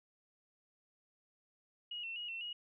sine tone with vibrato, 2794 Hz, F7, in tune, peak -40 dBFS, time 1.91-2.53 s, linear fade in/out 5 ms, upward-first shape square, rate 4 Hz, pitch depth 59 cents each way, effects none

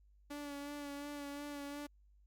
sawtooth tone with vibrato, 287.3 Hz, D4, 38 cents flat, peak -39 dBFS, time 0.3-1.87 s, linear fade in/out 10 ms, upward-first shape sine, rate 2.8 Hz, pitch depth 26 cents each way, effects added 50 Hz sine -63 dBFS peak until 2.26 s + Opus 48 kbps

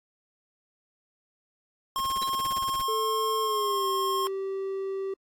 square tone, 1072 Hz, C6, 42 cents sharp, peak -27 dBFS, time 1.96-4.27 s, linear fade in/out 0 ms
pink noise bursts, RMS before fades -40 dBFS, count 15, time 1.98-2.819 s, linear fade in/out 5 ms, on 27 ms, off 31 ms
sine tone with exponential decay, 3951 Hz, B7, in tune, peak -28 dBFS, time 2.22-2.32 s, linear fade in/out 5 ms, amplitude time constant 21 ms
triangle tone with pitch glide, 440 to 387.5 Hz, A4 to G4, 0 to -20 cents, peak -27 dBFS, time 2.88-5.14 s, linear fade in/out 5 ms, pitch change -220 cents, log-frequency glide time 3.42-3.87 s
effects AAC 64 kbps

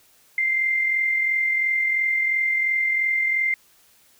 sine tone with amplitude modulation, 2093 Hz, C7, in tune, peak -17 dBFS, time 0.38-3.54 s, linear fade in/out 2 ms, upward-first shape sine, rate 42.9 Hz, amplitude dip 40%, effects white hiss -57 dBFS RMS until 4.19 s

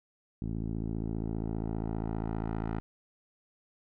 10% pulse tone with low-pass filter sweep, 55 Hz, A1, in tune, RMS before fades -34 dBFS, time 0.42-2.8 s, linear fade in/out 0 ms, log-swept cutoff 250 to 1400 Hz, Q 0.92, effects none

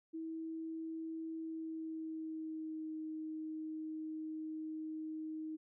sine tone with pitch glide, 323.3 to 313.7 Hz, E4 to D#4, -34 to +14 cents, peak -40 dBFS, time 0.13-5.57 s, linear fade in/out 20 ms, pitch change -52 cents, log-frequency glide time 1.37-2.95 s, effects none

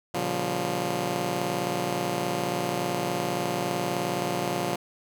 10% pulse chord, G half-diminished seventh, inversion first, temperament just, 117.6 / 141.12 / 176.4 / 196 Hz, Bb2 / Db3 / F3 / G3, +16 / +31 / +18 / 0 cents, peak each -27 / -25 / -22 / -28 dBFS, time 0.14-4.76 s, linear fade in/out 5 ms, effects none

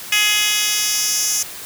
10% pulse tone with high-pass filter sweep, 419.5 Hz, G#4, 17 cents sharp, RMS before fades -18 dBFS, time 0.12-1.43 s, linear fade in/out 5 ms, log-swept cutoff 2700 to 6300 Hz, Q 1.9, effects white hiss -33 dBFS RMS until 1.65 s

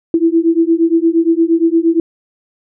sine beating tone pair, 327 / 335.6 Hz, E4 / E4, -14 / +31 cents, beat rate 8.6 Hz, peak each -12 dBFS, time 0.14-2 s, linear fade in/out 2 ms, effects none

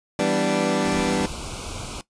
20% pulse chord, E minor seventh, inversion none, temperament equal with one note detuned, 164.81 / 196 / 246.1 / 293.7 Hz, E3 / G3 / B3 / D4, 0 / 0 / -6 / 0 cents, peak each -24 / -20 / -21 / -19 dBFS, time 0.19-1.26 s, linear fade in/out 2 ms
pink band-stop noise, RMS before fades -33 dBFS, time 0.85-2.01 s, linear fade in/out 0 ms, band 1500 to 2200 Hz, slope 96 dB/octave
effects noise-tail reverb RT60 0.1 s tail -17 dB re dry + resampled to 22050 Hz

